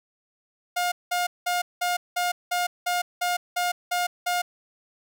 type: tone bursts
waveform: sawtooth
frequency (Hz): 711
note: F5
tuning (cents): +31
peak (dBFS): -19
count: 11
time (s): 0.76-4.42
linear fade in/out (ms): 10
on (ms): 160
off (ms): 190
effects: none